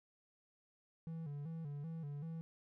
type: tone with vibrato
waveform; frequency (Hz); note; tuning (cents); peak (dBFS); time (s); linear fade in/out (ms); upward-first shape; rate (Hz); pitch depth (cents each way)
triangle; 153.5; D#3; -23; -40; 1.07-2.41; 0; square; 2.6; 110
effects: none